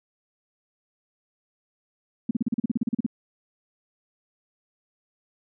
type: tone bursts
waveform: sine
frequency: 231.6 Hz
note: A#3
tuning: 11 cents flat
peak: -19 dBFS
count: 14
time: 2.29-3.064 s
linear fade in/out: 5 ms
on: 20 ms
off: 38 ms
effects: none